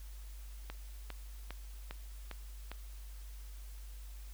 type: click train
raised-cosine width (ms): 0.3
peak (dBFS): -27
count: 6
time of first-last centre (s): 0.7-2.716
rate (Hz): 2.48
effects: added 50 Hz sine -45 dBFS peak until 4.33 s + white hiss -60 dBFS RMS until 4.33 s